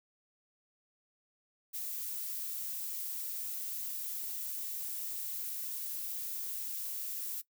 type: noise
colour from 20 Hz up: violet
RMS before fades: -39 dBFS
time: 1.73-7.42 s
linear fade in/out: 20 ms
effects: noise-tail reverb RT60 0.1 s tail -19 dB re dry